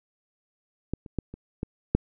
clicks, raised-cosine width 3 ms, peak -15 / -29 / -14 / -26 / -16 / -6 dBFS, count 6, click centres 0.936 / 1.062 / 1.187 / 1.34 / 1.631 / 1.95 s, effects none

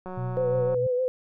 click train, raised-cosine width 1 ms, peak -24 dBFS, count 127, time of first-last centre 0.06-0.745 s, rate 184 Hz
sine tone with tremolo, 123.47 Hz, B2, in tune, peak -27 dBFS, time 0.17-0.87 s, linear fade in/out 5 ms, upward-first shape triangle, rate 3 Hz, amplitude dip 55%
sine tone with vibrato, 504 Hz, B4, 35 cents sharp, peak -22 dBFS, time 0.37-1.08 s, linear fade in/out 0 ms, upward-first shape sine, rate 6.5 Hz, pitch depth 43 cents each way
effects none

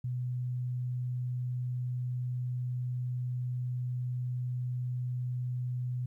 sine tone, 124.6 Hz, B2, 16 cents sharp, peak -31 dBFS, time 0.04-6.06 s, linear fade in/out 5 ms, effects 12-bit

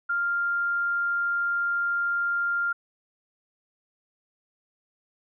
sine tone, 1396.9 Hz, F6, in tune, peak -23 dBFS, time 0.09-2.73 s, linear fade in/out 10 ms, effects none

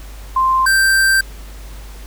sine / square tone pair in turn, 1046.5 / 1568 Hz, C6 / G6, 0 / 0 cents, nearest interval perfect fifth, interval 700 cents, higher second, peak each -11 dBFS, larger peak neither, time 0.36-0.66 / 0.66-1.21 s, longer second, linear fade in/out 5 ms, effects added 50 Hz sine -31 dBFS peak until 2.06 s + pink hiss -41 dBFS RMS until 2.06 s

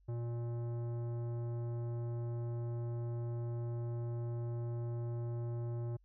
sine tone with tanh clipping, 118.3 Hz, A#2, 26 cents sharp, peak -38 dBFS, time 0.08-5.97 s, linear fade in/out 10 ms, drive 14 dB, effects added 47 Hz sine -64 dBFS peak until 6.04 s

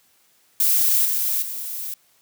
violet noise with level steps, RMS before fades -18 / -22 / -30 dBFS, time 0.6-1.94 s, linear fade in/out 2 ms, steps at 1.05 / 1.42 s, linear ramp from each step 5 ms, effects white hiss -60 dBFS RMS until 2.21 s + high-pass 80 Hz 12 dB/octave

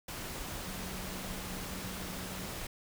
sine tone in noise, 185.9 Hz, F#3, 8 cents sharp, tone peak -45 dBFS, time 0.66-2.47 s, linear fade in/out 5 ms, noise pink, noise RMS -41 dBFS, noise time 0.08-2.67 s, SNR -7 dB, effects none

